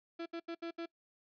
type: tone bursts at uneven times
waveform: 35% pulse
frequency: 335.6 Hz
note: E4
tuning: 31 cents sharp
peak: -37 dBFS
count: 5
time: 0.19-0.26 / 0.33-0.4 / 0.48-0.55 / 0.62-0.71 / 0.78-0.86 s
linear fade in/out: 10 ms
effects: noise-tail reverb RT60 0.1 s tail -24 dB re dry + resampled to 11025 Hz